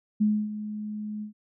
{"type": "tone with ADSR envelope", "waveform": "sine", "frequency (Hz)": 211.5, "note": "G#3", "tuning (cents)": 32, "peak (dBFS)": -18, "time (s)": [0.2, 1.33], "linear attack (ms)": 16, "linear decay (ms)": 270, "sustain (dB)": -13, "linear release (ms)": 110, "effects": []}